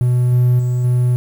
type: tone with level steps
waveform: triangle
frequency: 123.8 Hz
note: B2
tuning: 5 cents sharp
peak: -9 / -7 / -12 / -9 dBFS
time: 0.01-1.16 s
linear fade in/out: 0 ms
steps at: 0.32 / 0.59 / 0.84 s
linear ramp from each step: 5 ms
effects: tanh soft clip ceiling -3 dBFS + 7-bit